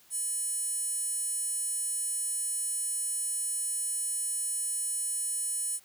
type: tone with high-pass filter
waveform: square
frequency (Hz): 600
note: D5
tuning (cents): +37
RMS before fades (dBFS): -32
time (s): 0.1-5.8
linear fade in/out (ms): 50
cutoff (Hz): 8900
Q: 8.7
effects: white hiss -60 dBFS RMS until 5.84 s